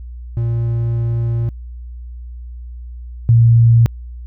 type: tone pair in turn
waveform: triangle / sine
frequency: 116.54 / 116.07 Hz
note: A#2 / A#2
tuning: 0 / -7 cents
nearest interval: unison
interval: 7 cents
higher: first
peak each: -13 / -6 dBFS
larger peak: second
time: 0.37-1.49 / 3.29-3.86 s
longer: first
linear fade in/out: 0 ms
effects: added 60 Hz sine -28 dBFS peak until 4.26 s